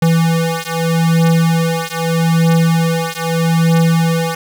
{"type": "beating tone pair", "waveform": "square", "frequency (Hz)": [164.81, 165.61], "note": ["E3", "E3"], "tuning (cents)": [0, 8], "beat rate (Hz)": 0.8, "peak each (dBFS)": -15, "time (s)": [0.02, 4.35], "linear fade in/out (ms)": 5, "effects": []}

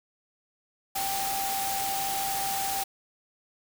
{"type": "tone in noise", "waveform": "sine", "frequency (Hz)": 784, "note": "G5", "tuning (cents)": 0, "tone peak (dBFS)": -30, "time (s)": [0.95, 2.84], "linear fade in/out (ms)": 10, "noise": "white", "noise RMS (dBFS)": -32, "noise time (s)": [0.95, 2.84], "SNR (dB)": -1, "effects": []}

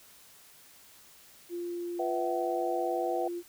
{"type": "tone", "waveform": "sine", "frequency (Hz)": 347.7, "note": "F4", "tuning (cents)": -8, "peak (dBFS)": -33, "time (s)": [1.49, 3.43], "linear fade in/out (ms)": 50}
{"type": "chord", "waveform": "sine", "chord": "B suspended fourth", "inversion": "none", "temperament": "equal with one note detuned", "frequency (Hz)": [493.9, 659.3, 757.3], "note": ["B4", "E5", "F#5"], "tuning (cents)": [0, 0, 40], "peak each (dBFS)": [-34, -34, -33], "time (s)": [1.99, 3.28], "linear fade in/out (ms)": 5}
{"effects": ["white hiss -56 dBFS RMS until 3.48 s"]}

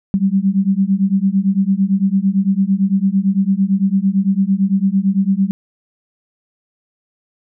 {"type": "beating tone pair", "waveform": "sine", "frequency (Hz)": [190, 198.9], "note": ["F#3", "G3"], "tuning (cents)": [46, 25], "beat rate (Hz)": 8.9, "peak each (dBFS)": -15, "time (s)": [0.14, 5.51], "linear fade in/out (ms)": 0, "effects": []}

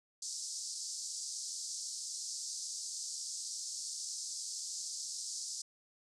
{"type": "band-pass noise", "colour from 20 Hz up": "pink", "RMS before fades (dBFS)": -42, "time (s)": [0.22, 5.62], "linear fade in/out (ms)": 5, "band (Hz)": [4700, 8600], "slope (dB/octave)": 48, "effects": []}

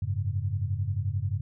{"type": "chord", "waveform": "sine", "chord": "F# suspended second", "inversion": "none", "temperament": "equal", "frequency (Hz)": [92.5, 103.83, 138.59], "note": ["F#2", "G#2", "C#3"], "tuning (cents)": [0, 0, 0], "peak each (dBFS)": [-30, -29, -35], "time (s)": [0.02, 1.41], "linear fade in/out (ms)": 5, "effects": []}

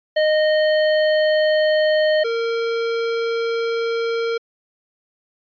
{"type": "tone pair in turn", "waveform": "square", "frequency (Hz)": [617, 460.9], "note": ["D#5", "A#4"], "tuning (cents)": [-15, -20], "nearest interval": "perfect fourth", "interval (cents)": 505, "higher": "first", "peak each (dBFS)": [-15, -20], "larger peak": "first", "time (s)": [[0.16, 2.24], [2.24, 4.38]], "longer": "second", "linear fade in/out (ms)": 10, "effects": ["resampled to 11025 Hz"]}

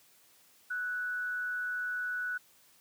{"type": "tone with frequency modulation", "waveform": "sine", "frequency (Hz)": 1480, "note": "F#6", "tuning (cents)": 0, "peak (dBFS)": -32, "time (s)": [0.7, 2.38], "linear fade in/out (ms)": 10, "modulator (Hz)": 158, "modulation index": 0.23, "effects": ["white hiss -63 dBFS RMS until 2.8 s", "high-pass 80 Hz 12 dB/octave"]}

